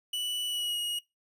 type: tone with pitch glide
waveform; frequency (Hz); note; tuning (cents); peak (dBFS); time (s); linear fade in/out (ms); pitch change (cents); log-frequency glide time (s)
45% pulse; 2960 to 2887; F#7 to F#7; 0 to -43; -30; 0.13-0.99; 5; -43; 0.47-0.78
effects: noise-tail reverb RT60 0.2 s tail -20 dB re dry + resampled to 32000 Hz